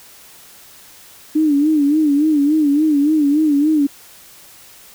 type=tone with vibrato; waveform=sine; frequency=297.6 Hz; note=D4; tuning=23 cents sharp; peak=-11 dBFS; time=1.35-3.87 s; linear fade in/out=10 ms; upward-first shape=sine; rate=3.5 Hz; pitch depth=100 cents each way; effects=white hiss -43 dBFS RMS until 4.94 s